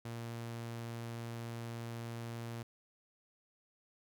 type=tone; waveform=sawtooth; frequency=116.54 Hz; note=A#2; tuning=in tune; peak=-37 dBFS; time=0.05-2.63 s; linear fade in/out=5 ms; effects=none